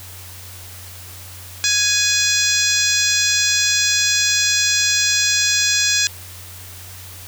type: harmonic tone with a mistuned harmonic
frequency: 830 Hz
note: G#5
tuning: 1 cent flat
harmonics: 2 / 3 / 4 / 5 / 6 / 7 / 8 / 9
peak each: -23 / -23 / -23 / -23 / -23 / -23 / -23 / -23 dBFS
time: 1.64-6.07 s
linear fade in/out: 0 ms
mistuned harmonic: 4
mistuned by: +41 cents
effects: added 91 Hz sine -38 dBFS peak until 7.27 s + white hiss -38 dBFS RMS until 7.27 s